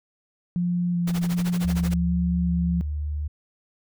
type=tone with vibrato; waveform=sine; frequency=174.61 Hz; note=F3; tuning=in tune; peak=-21 dBFS; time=0.56-2.81 s; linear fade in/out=0 ms; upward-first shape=square; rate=1.3 Hz; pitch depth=12 cents each way
type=noise with tremolo; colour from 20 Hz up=pink; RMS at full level=-33 dBFS; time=1.07-1.94 s; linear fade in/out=5 ms; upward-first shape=sine; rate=13 Hz; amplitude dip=95%
type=tone; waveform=sine; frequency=74.4 Hz; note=D2; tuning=23 cents sharp; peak=-25 dBFS; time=1.64-3.28 s; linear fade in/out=10 ms
effects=none